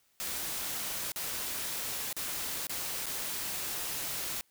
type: noise with dropouts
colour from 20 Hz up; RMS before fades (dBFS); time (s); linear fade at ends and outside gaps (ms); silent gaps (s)
white; -36; 0.2-4.41; 0; 1.119-1.16 / 2.128-2.166 / 2.669-2.695 / 3.058-3.066
effects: white hiss -70 dBFS RMS until 4.5 s